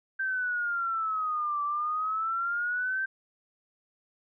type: exponential two-way sweep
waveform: sine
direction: down then up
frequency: 1568 to 1161 to 1568 Hz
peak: -27 dBFS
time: 0.19-3.06 s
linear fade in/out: 10 ms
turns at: 1.63 s
effects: none